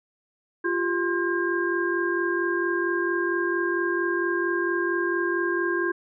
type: tone cluster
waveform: sine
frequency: 346.3 / 390.7 / 1054 / 1608 Hz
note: F4 / G4 / C6 / G6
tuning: -15 / -6 / +12 / +44 cents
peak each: -25 / -31 / -32 / -27 dBFS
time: 0.64-5.92 s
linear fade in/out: 10 ms
effects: none